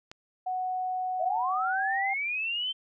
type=click; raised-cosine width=0.2 ms; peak=-25 dBFS; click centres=0.115 s
type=tone with pitch glide; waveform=sine; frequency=740 to 783.1 Hz; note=F#5 to G5; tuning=0 to -2 cents; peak=-28 dBFS; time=0.46-2.14 s; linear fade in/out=10 ms; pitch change=+98 cents; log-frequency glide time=1.47-1.97 s
type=linear sweep; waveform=sine; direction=up; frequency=603 to 3123 Hz; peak=-28 dBFS; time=1.19-2.73 s; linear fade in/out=20 ms
effects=none